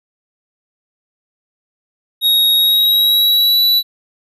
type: tone with pitch glide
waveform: square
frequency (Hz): 3769 to 3945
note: A#7 to B7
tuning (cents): +18 to -3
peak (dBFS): -10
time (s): 2.21-3.83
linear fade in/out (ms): 50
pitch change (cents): +79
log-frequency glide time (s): 2.56-3.61
effects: none